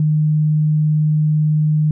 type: tone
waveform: sine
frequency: 153 Hz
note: D#3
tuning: 29 cents flat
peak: -12 dBFS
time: 0-1.91 s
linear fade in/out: 2 ms
effects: none